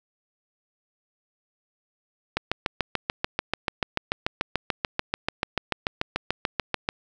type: click train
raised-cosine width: 0.3 ms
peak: -7 dBFS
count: 32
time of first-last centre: 2.37-6.889 s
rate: 6.86 Hz
effects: none